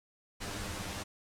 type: noise with comb filter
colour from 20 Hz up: pink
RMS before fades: -39 dBFS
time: 0.4-1.04 s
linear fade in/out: 20 ms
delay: 10 ms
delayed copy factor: +0.9
effects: low-pass 10000 Hz 12 dB/octave